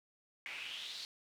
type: noise with band-pass filter sweep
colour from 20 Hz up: pink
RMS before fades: -45 dBFS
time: 0.46-1.05 s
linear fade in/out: 0 ms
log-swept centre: 2200 to 4300 Hz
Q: 4.7
effects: none